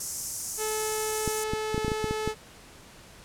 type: high-pass noise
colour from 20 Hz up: pink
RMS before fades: -32 dBFS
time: 0-1.44 s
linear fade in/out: 5 ms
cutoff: 5600 Hz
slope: 48 dB/octave
type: tone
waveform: sawtooth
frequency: 432.8 Hz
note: A4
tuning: 29 cents flat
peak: -25 dBFS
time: 0.57-2.35 s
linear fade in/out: 50 ms
type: clicks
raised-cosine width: 3 ms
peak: -16 dBFS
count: 10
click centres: 1.277 / 1.535 / 1.745 / 1.779 / 1.847 / 1.881 / 1.918 / 2.043 / 2.11 / 2.276 s
effects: pink hiss -50 dBFS RMS until 3.24 s + low-pass 11000 Hz 12 dB/octave